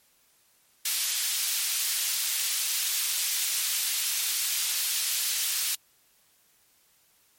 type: high-pass noise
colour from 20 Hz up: pink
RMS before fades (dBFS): -28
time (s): 0.85-5.75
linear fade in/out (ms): 5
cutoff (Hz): 3400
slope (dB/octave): 12
effects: white hiss -64 dBFS RMS until 7.38 s + MP3 64 kbps